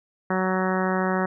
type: harmonic tone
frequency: 186.7 Hz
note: F#3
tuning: 16 cents sharp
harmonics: 1 / 2 / 3 / 4 / 5 / 6 / 7 / 8 / 9 / 10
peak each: -25 / -28 / -30 / -31 / -32 / -33 / -33 / -34 / -35 / -35 dBFS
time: 0.3-1.26 s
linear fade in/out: 5 ms
effects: none